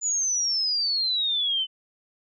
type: exponential sweep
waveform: sine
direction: down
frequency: 7040 to 3015 Hz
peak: -22 dBFS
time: 0.01-1.67 s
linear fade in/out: 50 ms
effects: none